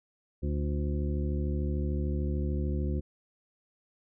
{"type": "harmonic tone with a mistuned harmonic", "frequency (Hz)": 73.42, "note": "D2", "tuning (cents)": 0, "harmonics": [1, 2, 3, 4, 5, 7], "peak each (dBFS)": [-29, -35, -37, -41, -39, -45], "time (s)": [0.42, 3.01], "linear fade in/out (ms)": 20, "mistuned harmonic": 5, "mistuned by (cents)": -32, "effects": []}